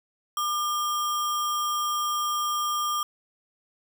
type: tone with sample-and-hold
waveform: sine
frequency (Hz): 1200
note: D6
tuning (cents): +37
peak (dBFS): -24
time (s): 0.37-3.03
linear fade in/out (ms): 2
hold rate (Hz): 4410
effects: none